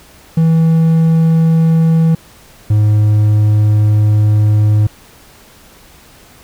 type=tone pair in turn; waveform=triangle; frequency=162.7 / 105.79 Hz; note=E3 / G#2; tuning=-22 / +32 cents; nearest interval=perfect fifth; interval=746 cents; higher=first; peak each=-5 dBFS; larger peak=neither; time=0.37-2.15 / 2.7-4.87 s; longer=second; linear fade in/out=5 ms; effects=pink hiss -42 dBFS RMS until 6.43 s